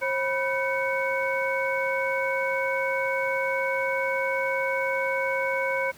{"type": "tone cluster", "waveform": "sine", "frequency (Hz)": [536, 983, 1526, 2226], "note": ["C5", "B5", "G6", "C#7"], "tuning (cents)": [42, -8, -47, 7], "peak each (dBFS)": [-27, -31, -31, -29], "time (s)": [0.01, 5.92], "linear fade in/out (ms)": 20, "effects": ["pink hiss -50 dBFS RMS until 5.97 s", "high-pass 100 Hz 12 dB/octave"]}